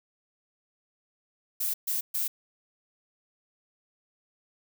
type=noise bursts; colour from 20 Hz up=violet; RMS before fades=-29 dBFS; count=3; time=1.6-2.28 s; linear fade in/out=10 ms; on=140 ms; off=130 ms; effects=none